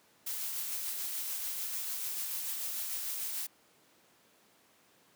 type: noise with tremolo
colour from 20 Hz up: blue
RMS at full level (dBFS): -36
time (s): 0.26-3.47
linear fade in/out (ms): 10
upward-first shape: sine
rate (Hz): 6.8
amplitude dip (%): 25
effects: pink hiss -65 dBFS RMS until 5.15 s + high-pass 200 Hz 12 dB/octave